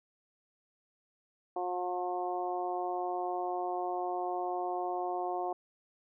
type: harmonic tone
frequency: 179.6 Hz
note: F3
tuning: 49 cents sharp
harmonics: 2 / 3 / 4 / 5 / 6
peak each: -37 / -43 / -34 / -42 / -44 dBFS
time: 1.56-5.53 s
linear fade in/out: 5 ms
effects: none